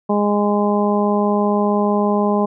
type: harmonic tone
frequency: 206.1 Hz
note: G#3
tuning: 13 cents flat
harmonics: 1 / 2 / 3 / 4 / 5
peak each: -17 / -20 / -22 / -23 / -24 dBFS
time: 0.09-2.46 s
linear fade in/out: 10 ms
effects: none